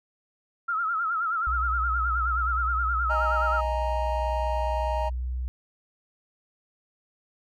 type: tone with vibrato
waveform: sine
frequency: 1336 Hz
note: E6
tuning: 23 cents sharp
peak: -24 dBFS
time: 0.68-3.61 s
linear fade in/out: 10 ms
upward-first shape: sine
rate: 9.5 Hz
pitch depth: 94 cents each way
type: tone with pitch glide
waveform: sine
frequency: 61.74 to 62.6 Hz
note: B1 to B1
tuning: 0 to +24 cents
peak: -27 dBFS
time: 1.47-5.48 s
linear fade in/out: 0 ms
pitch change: +24 cents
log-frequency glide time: 5.15-5.25 s
type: chord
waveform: triangle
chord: D# suspended fourth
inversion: none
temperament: equal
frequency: 622.3 / 830.6 / 932.3 Hz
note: D#5 / G#5 / A#5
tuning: 0 / 0 / 0 cents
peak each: -28 / -31 / -28 dBFS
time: 3.09-5.1 s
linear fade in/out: 20 ms
effects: none